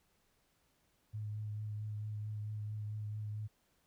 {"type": "tone with vibrato", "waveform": "sine", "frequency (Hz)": 106.1, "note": "G#2", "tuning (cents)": 38, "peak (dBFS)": -38, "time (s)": [1.13, 3.48], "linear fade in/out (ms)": 20, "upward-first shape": "triangle", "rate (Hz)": 4.5, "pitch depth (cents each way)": 22, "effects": ["pink hiss -75 dBFS RMS until 3.86 s"]}